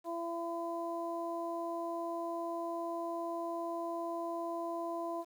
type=harmonic tone; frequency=337.5 Hz; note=E4; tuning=41 cents sharp; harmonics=1 / 2 / 3; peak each=-40 / -38 / -42 dBFS; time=0.04-5.25 s; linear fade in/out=50 ms; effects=10-bit